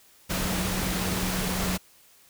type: tone in noise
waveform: sine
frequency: 185 Hz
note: F#3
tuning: in tune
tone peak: -30 dBFS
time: 0.29-1.78 s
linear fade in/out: 20 ms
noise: pink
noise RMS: -29 dBFS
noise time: 0.29-1.78 s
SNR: -4 dB
effects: white hiss -57 dBFS RMS until 2.29 s